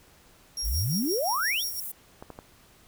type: tone with tremolo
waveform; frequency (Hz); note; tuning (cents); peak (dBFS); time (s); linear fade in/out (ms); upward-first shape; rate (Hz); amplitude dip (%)
35% pulse; 5590; F8; +1; -26; 0.57-1.8; 2; sine; 5.8; 85
type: exponential sweep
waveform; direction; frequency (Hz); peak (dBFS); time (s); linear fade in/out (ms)
sine; up; 41.2 to 3851; -25; 0.62-1.64; 50
type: high-pass noise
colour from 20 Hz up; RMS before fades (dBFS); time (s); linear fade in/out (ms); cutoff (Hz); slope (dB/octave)
pink; -36; 0.64-1.92; 10; 11000; 24
type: clicks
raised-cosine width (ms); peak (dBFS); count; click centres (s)
1; -26; 3; 2.225 / 2.303 / 2.389
effects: pink hiss -57 dBFS RMS until 2.87 s